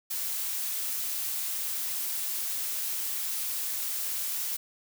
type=noise; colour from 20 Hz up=blue; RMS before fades=-32 dBFS; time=0.1-4.57 s; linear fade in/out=10 ms; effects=none